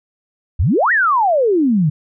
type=exponential two-way sweep; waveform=sine; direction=up then down; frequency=64 to 1945 to 141.6 Hz; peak=-11 dBFS; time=0.59-1.9 s; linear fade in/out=10 ms; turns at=0.92 s; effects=none